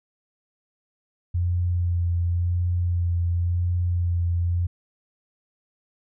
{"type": "tone with vibrato", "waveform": "sine", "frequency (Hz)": 87.31, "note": "F2", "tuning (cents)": 0, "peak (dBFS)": -20, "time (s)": [1.34, 4.67], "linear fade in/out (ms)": 10, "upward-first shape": "sine", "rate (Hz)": 0.93, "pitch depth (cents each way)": 20, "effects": []}